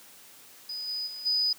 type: tone with level steps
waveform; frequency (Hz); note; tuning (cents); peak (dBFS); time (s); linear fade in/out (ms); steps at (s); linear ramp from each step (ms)
sine; 4978; D#8; 0; -33 / -30 / -37 / -23; 0.69-1.53; 5; 0.87 / 1.06 / 1.25; 20
effects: white hiss -52 dBFS RMS until 1.58 s + high-pass 100 Hz 12 dB/octave